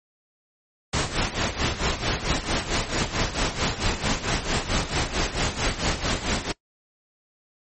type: noise with tremolo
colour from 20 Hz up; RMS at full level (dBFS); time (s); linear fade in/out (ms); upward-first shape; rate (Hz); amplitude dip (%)
pink; -22; 0.93-6.52; 5; sine; 4.5; 75
effects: noise-tail reverb RT60 0.1 s tail -22 dB re dry + MP3 32 kbps